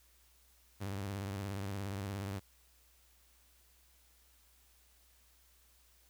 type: tone with vibrato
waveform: sawtooth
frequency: 98.8 Hz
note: G2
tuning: 14 cents sharp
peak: -34 dBFS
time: 0.8-2.4 s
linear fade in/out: 20 ms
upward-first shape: triangle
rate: 17 Hz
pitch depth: 110 cents each way
effects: added 60 Hz sine -68 dBFS peak until 6.09 s + white hiss -68 dBFS RMS until 6.09 s